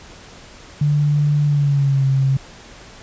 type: tone with pitch glide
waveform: sine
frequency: 147 to 134.8 Hz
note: D3 to C#3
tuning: +2 to -48 cents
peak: -13 dBFS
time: 0.81-2.37 s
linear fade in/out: 5 ms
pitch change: -150 cents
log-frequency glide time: 1.45-2.06 s
effects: pink hiss -41 dBFS RMS until 3.02 s + resampled to 16000 Hz